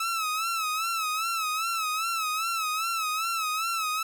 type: tone with vibrato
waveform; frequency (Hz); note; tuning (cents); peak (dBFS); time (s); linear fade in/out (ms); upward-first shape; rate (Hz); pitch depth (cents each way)
sawtooth; 1302; E6; -22; -23; 0-4.03; 5; sine; 2.5; 82
effects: none